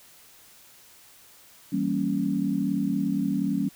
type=chord; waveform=sine; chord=E diminished seventh; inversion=none; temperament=equal; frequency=164.81 / 196 / 233.1 / 277.2 Hz; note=E3 / G3 / Bb3 / Db4; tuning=0 / 0 / 0 / 0 cents; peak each=-33 / -27 / -30 / -27 dBFS; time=1.72-3.69 s; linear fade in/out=10 ms; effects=white hiss -53 dBFS RMS until 3.75 s